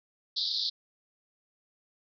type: band-pass noise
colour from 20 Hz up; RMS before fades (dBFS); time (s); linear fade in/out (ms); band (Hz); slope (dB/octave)
pink; -31; 0.36-0.7; 10; 3600 to 5000; 96
effects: none